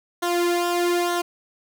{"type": "tone with flanger", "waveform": "sawtooth", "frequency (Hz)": 349.2, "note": "F4", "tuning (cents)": 0, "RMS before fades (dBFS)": -22, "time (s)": [0.22, 1.22], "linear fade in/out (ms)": 10, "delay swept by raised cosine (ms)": [0.4, 2.4], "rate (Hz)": 1.1, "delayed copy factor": -0.7, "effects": []}